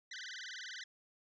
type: tone with vibrato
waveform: 20% pulse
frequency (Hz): 1745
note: A6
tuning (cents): -15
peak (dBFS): -39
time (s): 0.11-0.84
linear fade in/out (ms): 5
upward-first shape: sine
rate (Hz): 20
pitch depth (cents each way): 280
effects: resampled to 16000 Hz